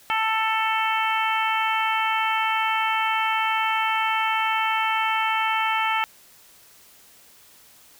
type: harmonic tone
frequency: 442.1 Hz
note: A4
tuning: 8 cents sharp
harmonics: 2 / 3 / 4 / 5 / 6 / 7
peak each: -24 / -26 / -31 / -28 / -30 / -32 dBFS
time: 0.1-6.04 s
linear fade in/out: 0 ms
effects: white hiss -52 dBFS RMS until 7.99 s